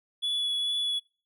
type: tone with vibrato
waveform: triangle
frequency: 3407 Hz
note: G#7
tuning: 44 cents sharp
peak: -25 dBFS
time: 0.22-1 s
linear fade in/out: 20 ms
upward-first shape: sine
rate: 2.3 Hz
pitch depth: 10 cents each way
effects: noise-tail reverb RT60 0.4 s tail -25 dB re dry